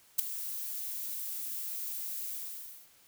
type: noise with ADSR envelope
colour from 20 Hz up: violet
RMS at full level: -22 dBFS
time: 0.18-2.9 s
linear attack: 14 ms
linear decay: 6 ms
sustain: -16 dB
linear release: 600 ms
effects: white hiss -62 dBFS RMS until 3.07 s